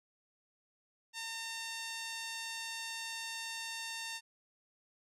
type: tone with band-pass filter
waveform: 5% pulse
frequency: 909 Hz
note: A#5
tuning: 44 cents flat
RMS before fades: -42 dBFS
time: 1.13-4.21 s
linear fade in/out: 50 ms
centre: 2400 Hz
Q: 0.52
effects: none